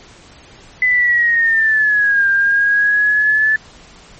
sine linear two-way sweep, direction down then up, 2015 to 1592 to 1746 Hz, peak -10 dBFS, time 0.82-3.56 s, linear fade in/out 2 ms, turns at 2.29 s, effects pink hiss -42 dBFS RMS until 4.19 s + MP3 32 kbps

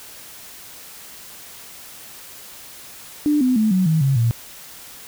sine tone with pitch steps, 296.9 / 254 / 217.3 / 185.96 / 159.1 / 136.13 / 116.47 Hz, D4 / B3 / A3 / F#3 / D#3 / C#3 / A#2, +19 / +49 / -21 / +9 / +39 / -31 / -1 cents, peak -14 dBFS, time 3.26-4.31 s, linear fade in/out 0 ms, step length 150 ms, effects white hiss -40 dBFS RMS until 5.07 s

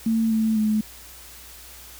sine tone with pitch steps, 224.5 / 220.7 / 214.9 Hz, A3 / A3 / A3, +35 / +5 / -41 cents, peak -18 dBFS, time 0.06-0.81 s, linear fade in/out 5 ms, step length 250 ms, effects added 60 Hz sine -49 dBFS peak until 1.99 s + white hiss -44 dBFS RMS until 1.99 s

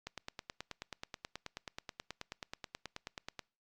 click train, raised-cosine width 0.2 ms, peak -24 dBFS, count 32, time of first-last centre 0.07-3.393 s, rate 9.33 Hz, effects noise-tail reverb RT60 0.4 s tail -26 dB re dry + Opus 48 kbps

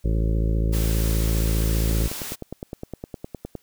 harmonic tone, 55 Hz, A1, in tune, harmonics 1 / 2 / 3 / 4 / 5 / 6 / 7 / 8 / 9 / 10, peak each -20 / -27 / -29 / -36 / -37 / -35 / -38 / -38 / -44 / -40 dBFS, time 0.04-2.08 s, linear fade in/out 10 ms
white noise, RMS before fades -33 dBFS, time 0.72-2.36 s, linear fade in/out 20 ms
click train, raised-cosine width 2 ms, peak -18 dBFS, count 17, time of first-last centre 1.91-3.553 s, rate 9.74 Hz
effects white hiss -63 dBFS RMS until 3.62 s

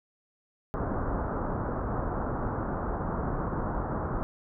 pink low-pass noise, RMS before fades -31 dBFS, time 0.74-4.23 s, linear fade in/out 0 ms, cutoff 1400 Hz, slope 48 dB/octave, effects none

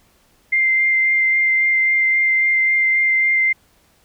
sine tone with vibrato, 2093 Hz, C7, in tune, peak -13 dBFS, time 0.52-3.53 s, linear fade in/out 10 ms, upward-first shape sine, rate 3.7 Hz, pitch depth 10 cents each way, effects pink hiss -57 dBFS RMS until 4.04 s

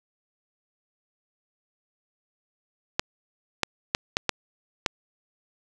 clicks, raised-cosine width 0.2 ms, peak -4 dBFS, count 6, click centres 2.995 / 3.633 / 3.949 / 4.169 / 4.293 / 4.862 s, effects none

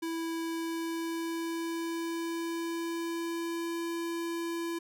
square tone with pitch glide, 329.6 to 336.7 Hz, E4 to E4, 0 to +37 cents, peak -33 dBFS, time 0.02-4.79 s, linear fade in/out 10 ms, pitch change +37 cents, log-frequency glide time 0.4-3.82 s, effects none

